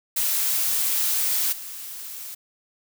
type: noise with level steps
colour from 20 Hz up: blue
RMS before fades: -23 / -36 dBFS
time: 0.16-2.35 s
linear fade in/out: 10 ms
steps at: 1.52 s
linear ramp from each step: 10 ms
effects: none